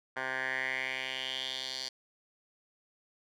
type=tone with band-pass filter sweep; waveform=10% pulse; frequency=130.81 Hz; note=C3; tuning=in tune; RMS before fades=-36 dBFS; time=0.16-1.89 s; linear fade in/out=10 ms; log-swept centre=1400 to 4600 Hz; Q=4.1; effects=none